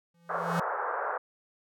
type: tone with exponential growth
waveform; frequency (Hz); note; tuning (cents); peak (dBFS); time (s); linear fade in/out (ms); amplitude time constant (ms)
square; 170; F3; -46; -27; 0.14-0.6; 5; 99
type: band-pass noise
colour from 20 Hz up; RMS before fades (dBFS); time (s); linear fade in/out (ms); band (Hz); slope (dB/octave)
white; -32; 0.29-1.18; 10; 440 to 1500; 48
effects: none